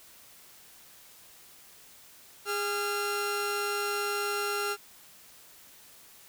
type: tone pair together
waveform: sawtooth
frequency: 410 / 1379.1 Hz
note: G#4 / F6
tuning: -22 / -22 cents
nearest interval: octave + major sixth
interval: 2100 cents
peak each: -28 / -28 dBFS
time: 2.45-4.77 s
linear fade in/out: 50 ms
effects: white hiss -54 dBFS RMS until 6.28 s